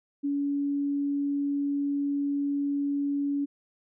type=tone; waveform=sine; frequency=283.6 Hz; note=C#4; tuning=40 cents sharp; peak=-25 dBFS; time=0.23-3.46 s; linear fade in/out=20 ms; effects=none